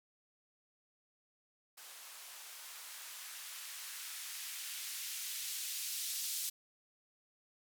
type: noise with band-pass filter sweep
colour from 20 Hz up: violet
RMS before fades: -44 dBFS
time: 1.77-6.5 s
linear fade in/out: 10 ms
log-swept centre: 670 to 4000 Hz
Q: 0.82
effects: none